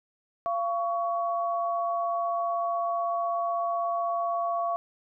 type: tone pair together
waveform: sine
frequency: 687.2 / 1121 Hz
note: F5 / C#6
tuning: -28 / +19 cents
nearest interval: minor sixth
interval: 847 cents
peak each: -27 / -30 dBFS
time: 0.46-4.76 s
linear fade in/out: 0 ms
effects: none